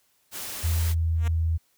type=noise; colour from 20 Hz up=white; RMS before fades=-35 dBFS; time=0.31-0.95 s; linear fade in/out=50 ms
type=tone with pitch glide; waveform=sine; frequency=82.41 to 81.6 Hz; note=E2 to E2; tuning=0 to -17 cents; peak=-21 dBFS; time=0.63-1.58 s; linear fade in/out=20 ms; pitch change=-17 cents; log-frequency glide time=0.81-1.27 s
type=tone with exponential growth; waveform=5% pulse; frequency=233.1 Hz; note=A#3; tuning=in tune; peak=-22 dBFS; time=1.14-1.28 s; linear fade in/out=5 ms; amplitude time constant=29 ms
effects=white hiss -67 dBFS RMS until 1.77 s